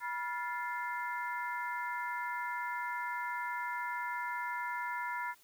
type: harmonic tone with a mistuned harmonic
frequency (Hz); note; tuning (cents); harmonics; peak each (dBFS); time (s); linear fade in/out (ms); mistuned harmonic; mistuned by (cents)
349.2; F4; 0; 3 / 4 / 5 / 6; -37 / -42 / -42 / -44; 0-5.35; 50; 3; -130
effects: white hiss -64 dBFS RMS until 5.43 s